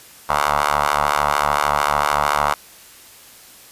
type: ring-modulated tone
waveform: 10% pulse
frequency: 73.42 Hz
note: D2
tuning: in tune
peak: -5 dBFS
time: 0.29-2.54 s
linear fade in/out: 5 ms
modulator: 1030 Hz
effects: white hiss -44 dBFS RMS until 3.71 s + resampled to 32000 Hz